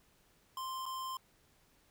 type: tone with dropouts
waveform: square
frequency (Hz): 1046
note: C6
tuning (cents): -1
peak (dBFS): -39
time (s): 0.57-1.17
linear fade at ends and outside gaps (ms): 2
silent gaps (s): 0.856-0.862
effects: pink hiss -69 dBFS RMS until 1.9 s

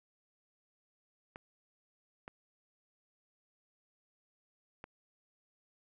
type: clicks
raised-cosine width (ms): 0.5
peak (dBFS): -30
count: 3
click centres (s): 1.359 / 2.279 / 4.841
effects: none

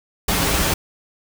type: noise with comb filter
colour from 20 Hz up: pink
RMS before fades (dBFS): -19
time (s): 0.28-0.74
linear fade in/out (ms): 5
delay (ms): 8.3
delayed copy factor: -0.65
effects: none

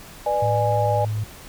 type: chord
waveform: sine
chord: G# diminished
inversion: first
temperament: equal with one note detuned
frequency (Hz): 493.9 / 596.9 / 830.6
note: B4 / D5 / G#5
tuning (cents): 0 / +28 / 0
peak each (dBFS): -27 / -22 / -22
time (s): 0.26-1.05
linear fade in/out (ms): 5
type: tone with pitch glide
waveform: sine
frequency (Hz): 110 to 107.24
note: A2 to A2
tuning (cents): 0 to -44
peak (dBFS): -22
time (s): 0.42-1.24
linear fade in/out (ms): 5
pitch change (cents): -44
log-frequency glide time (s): 0.67-1.03
effects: pink hiss -42 dBFS RMS until 1.48 s

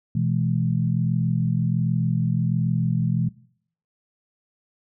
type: chord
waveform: sine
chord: E major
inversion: second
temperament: equal with one note detuned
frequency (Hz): 123.47 / 164.81 / 211.2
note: B2 / E3 / G#3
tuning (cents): 0 / 0 / +29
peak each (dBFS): -23 / -23 / -27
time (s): 0.15-3.29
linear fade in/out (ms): 5
effects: noise-tail reverb RT60 0.6 s tail -20 dB re dry

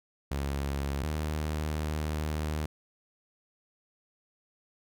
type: tone pair in turn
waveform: sawtooth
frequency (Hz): 69.9 / 76.64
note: C#2 / D#2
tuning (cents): +15 / -26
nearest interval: major second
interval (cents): 159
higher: second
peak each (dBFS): -26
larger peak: neither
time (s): 0.31-1.03 / 1.03-2.66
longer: second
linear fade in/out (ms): 5
effects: none

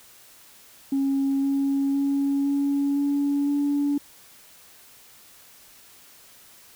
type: tone with pitch steps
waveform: sine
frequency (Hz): 273.6 / 276.1 / 278.7 / 281.3 / 283.9 / 286.5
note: C#4 / C#4 / C#4 / C#4 / C#4 / D4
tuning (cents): -23 / -7 / +9 / +26 / +41 / -43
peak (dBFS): -19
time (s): 0.92-3.98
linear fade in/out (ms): 5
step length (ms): 510
effects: tanh soft clip ceiling -17 dBFS + white hiss -51 dBFS RMS until 6.75 s

